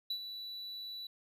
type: tone with ADSR envelope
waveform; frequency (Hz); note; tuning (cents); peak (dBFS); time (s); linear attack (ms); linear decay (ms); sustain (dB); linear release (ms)
triangle; 3951; B7; 0; -31; 0.1-1.07; 5; 77; -9; 4
effects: none